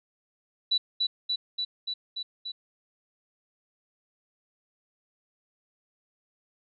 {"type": "tone with echo", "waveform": "sine", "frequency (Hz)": 3951, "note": "B7", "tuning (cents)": 0, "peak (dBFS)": -21, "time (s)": [0.71, 0.78], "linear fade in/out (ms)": 10, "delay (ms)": 290, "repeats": 6, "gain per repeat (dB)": -2, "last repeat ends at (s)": 2.52, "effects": []}